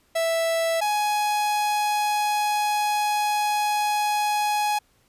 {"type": "tone pair in turn", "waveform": "45% pulse", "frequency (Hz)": [659.3, 836.8], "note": ["E5", "G#5"], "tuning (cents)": [0, 13], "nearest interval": "major third", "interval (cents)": 413, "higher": "second", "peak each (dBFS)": -21, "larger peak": "neither", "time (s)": [[0.15, 0.81], [0.81, 4.79]], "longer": "second", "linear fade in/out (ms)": 10, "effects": ["pink hiss -63 dBFS RMS until 5.08 s", "resampled to 32000 Hz"]}